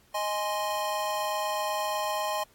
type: chord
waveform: square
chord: Ab major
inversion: second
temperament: equal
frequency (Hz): 622.3 / 830.6 / 1046.5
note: Eb5 / Ab5 / C6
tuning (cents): 0 / 0 / 0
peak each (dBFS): -33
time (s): 0.14-2.44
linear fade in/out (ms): 10
effects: pink hiss -62 dBFS RMS until 2.54 s + AAC 64 kbps